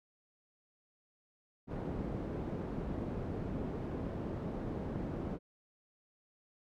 white low-pass noise, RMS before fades -39 dBFS, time 1.67-5.39 s, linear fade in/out 50 ms, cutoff 340 Hz, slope 12 dB/octave, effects none

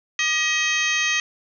harmonic tone with a mistuned harmonic, 635 Hz, D#5, 35 cents sharp, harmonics 2 / 3 / 4 / 5 / 6 / 7 / 8 / 9 / 10, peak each -32 / -23 / -24 / -27 / -33 / -36 / -38 / -37 / -28 dBFS, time 0.19-1.2 s, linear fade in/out 2 ms, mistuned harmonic 2, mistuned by -69 cents, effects none

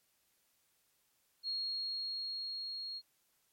sine tone with level ramp, 4284 Hz, C8, 40 cents sharp, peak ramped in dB -34 to -40 dBFS, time 1.43-3.02 s, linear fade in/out 50 ms, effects white hiss -75 dBFS RMS until 3.52 s + MP3 64 kbps

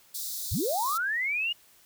white high-pass noise, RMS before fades -35 dBFS, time 0.14-0.98 s, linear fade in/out 10 ms, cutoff 3600 Hz, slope 96 dB/octave
sine linear sweep, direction up, 45 to 2902 Hz, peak -26 dBFS, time 0.51-1.53 s, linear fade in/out 10 ms
effects white hiss -59 dBFS RMS until 1.85 s

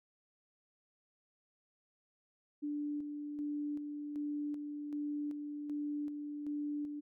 sine tone with tremolo, 293.7 Hz, D4, in tune, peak -35 dBFS, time 2.62-7.01 s, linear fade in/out 20 ms, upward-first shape square, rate 1.3 Hz, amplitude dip 40%, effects none

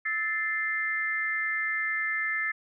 sine tone cluster, 1308 / 1759 / 2088 Hz, E6 / A6 / C7, -14 / -1 / -4 cents, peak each -38 / -29 / -30 dBFS, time 0.05-2.52 s, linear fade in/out 10 ms, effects none

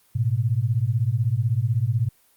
sine beating tone pair, 107.8 / 123.8 Hz, A2 / B2, -35 / +5 cents, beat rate 16 Hz, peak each -22 dBFS, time 0.15-2.09 s, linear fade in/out 10 ms, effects white hiss -60 dBFS RMS until 2.36 s + Opus 32 kbps

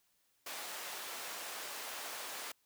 pink high-pass noise, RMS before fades -44 dBFS, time 0.46-2.52 s, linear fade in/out 5 ms, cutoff 670 Hz, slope 12 dB/octave, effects white hiss -75 dBFS RMS until 2.65 s

